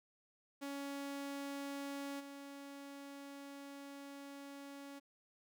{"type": "tone with level steps", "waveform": "sawtooth", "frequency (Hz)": 280, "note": "C#4", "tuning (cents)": 18, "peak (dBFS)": [-38, -45], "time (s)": [0.61, 5], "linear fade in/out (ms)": 20, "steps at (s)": 2.19, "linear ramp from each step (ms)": 20, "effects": []}